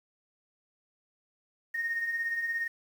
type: beating tone pair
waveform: sine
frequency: 1835 / 1852 Hz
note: A#6 / A#6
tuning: -28 / -12 cents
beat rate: 17 Hz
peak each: -38 / -29 dBFS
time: 1.74-2.68 s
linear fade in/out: 10 ms
effects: tanh soft clip ceiling -23 dBFS + 9-bit

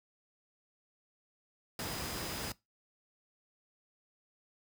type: tone in noise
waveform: sine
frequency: 4978 Hz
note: D#8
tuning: in tune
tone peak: -47 dBFS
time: 1.79-2.52 s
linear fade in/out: 2 ms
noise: pink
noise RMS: -39 dBFS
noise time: 1.79-2.52 s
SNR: -11 dB
effects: noise-tail reverb RT60 0.2 s tail -21 dB re dry + high-pass 60 Hz 12 dB/octave

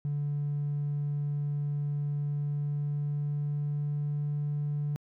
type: tone with pitch glide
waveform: triangle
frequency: 145.1 to 146.45 Hz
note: D3 to D3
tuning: -21 to -5 cents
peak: -25 dBFS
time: 0.05-4.96 s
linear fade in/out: 0 ms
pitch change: +16 cents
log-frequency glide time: 2.17-4.28 s
effects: tanh soft clip ceiling -25 dBFS

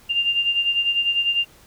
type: beating tone pair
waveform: sine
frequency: 2794 / 2804 Hz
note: F7 / F7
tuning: 0 / +6 cents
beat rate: 10 Hz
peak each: -19 / -25 dBFS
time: 0.09-1.45 s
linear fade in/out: 20 ms
effects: pink hiss -51 dBFS RMS until 1.66 s

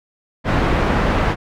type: low-pass noise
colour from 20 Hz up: pink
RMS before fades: -17 dBFS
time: 0.44-1.36 s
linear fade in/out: 50 ms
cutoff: 1800 Hz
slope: 12 dB/octave
effects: none

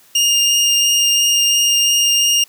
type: tone with vibrato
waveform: 25% pulse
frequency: 2823 Hz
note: F7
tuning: 18 cents sharp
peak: -8 dBFS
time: 0.15-2.44 s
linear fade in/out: 5 ms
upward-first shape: sine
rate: 2.9 Hz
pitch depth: 9 cents each way
effects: white hiss -49 dBFS RMS until 2.48 s + high-pass 100 Hz 12 dB/octave

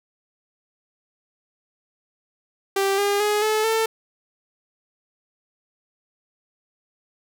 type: tone with pitch steps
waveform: sawtooth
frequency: 392 / 404.9 / 418.2 / 431.9 / 446.1 Hz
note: G4 / G#4 / G#4 / A4 / A4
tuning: 0 / -44 / +12 / -32 / +24 cents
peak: -15 dBFS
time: 2.76-3.86 s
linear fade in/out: 5 ms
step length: 220 ms
effects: none

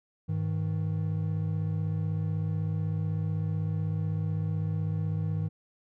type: tone pair together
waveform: triangle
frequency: 102.1 / 158.09 Hz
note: G#2 / D#3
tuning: -29 / +28 cents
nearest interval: minor sixth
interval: 757 cents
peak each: -28 dBFS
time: 0.28-5.49 s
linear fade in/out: 20 ms
effects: none

